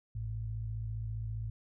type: tone pair together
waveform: sine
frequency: 55 / 110 Hz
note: A1 / A2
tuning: 0 / 0 cents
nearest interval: octave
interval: 1200 cents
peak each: -40 / -36 dBFS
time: 0.15-1.5 s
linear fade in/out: 5 ms
effects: none